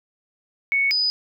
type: tone pair in turn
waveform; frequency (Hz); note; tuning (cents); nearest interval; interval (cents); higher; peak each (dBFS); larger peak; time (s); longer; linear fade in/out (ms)
sine; 2217 / 4977; C#7 / D#8; 0 / 0; octave + major second; 1400; second; -17 / -18; first; 0.72-0.91 / 0.91-1.1; neither; 0
effects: none